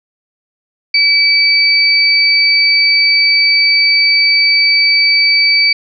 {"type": "tone pair together", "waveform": "sine", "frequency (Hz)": [2300, 4600], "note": ["D7", "D8"], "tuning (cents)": [-37, -37], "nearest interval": "octave", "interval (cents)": 1200, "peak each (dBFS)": -10, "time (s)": [0.94, 5.73], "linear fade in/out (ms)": 5, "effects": []}